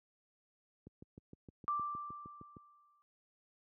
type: click train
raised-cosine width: 3 ms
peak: -38 dBFS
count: 12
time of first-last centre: 0.87-2.568 s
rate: 6.48 Hz
type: tone with exponential decay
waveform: sine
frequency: 1176 Hz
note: D6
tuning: 2 cents sharp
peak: -31 dBFS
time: 1.68-3.02 s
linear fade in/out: 0 ms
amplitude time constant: 290 ms
effects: high-pass 80 Hz 12 dB/octave